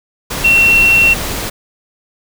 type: tone in noise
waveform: sine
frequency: 2720 Hz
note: F7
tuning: 46 cents flat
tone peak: -6 dBFS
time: 0.44-1.14 s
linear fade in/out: 10 ms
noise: pink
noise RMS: -20 dBFS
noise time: 0.3-1.5 s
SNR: +11 dB
effects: none